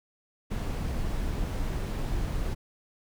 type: noise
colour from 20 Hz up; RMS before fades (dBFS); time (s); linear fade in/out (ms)
brown; -30; 0.5-2.55; 20
effects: none